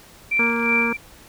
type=tone with tremolo; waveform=sine; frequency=2349 Hz; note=D7; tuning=in tune; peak=-16 dBFS; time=0.31-0.97 s; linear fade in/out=10 ms; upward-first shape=sine; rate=2.8 Hz; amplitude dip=70%
type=click train; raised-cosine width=0.3 ms; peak=-26 dBFS; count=15; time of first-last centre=0.37-0.822 s; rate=31 Hz
type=harmonic tone; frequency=233.1 Hz; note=A#3; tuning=in tune; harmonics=1 / 2 / 4 / 5 / 6 / 7; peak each=-24 / -27 / -30 / -31 / -32 / -32 dBFS; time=0.39-0.93 s; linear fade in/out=5 ms
effects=pink hiss -47 dBFS RMS until 1.28 s